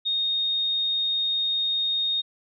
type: tone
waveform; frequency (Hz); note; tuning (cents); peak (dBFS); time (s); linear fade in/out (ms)
sine; 3705; A#7; -11; -22; 0.05-2.22; 20
effects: none